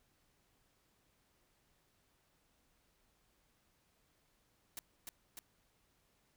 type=noise with echo; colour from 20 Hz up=white; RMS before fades=-45 dBFS; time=4.77-4.79 s; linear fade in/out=0 ms; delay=300 ms; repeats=2; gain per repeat=-2 dB; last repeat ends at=5.39 s; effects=pink hiss -75 dBFS RMS until 6.36 s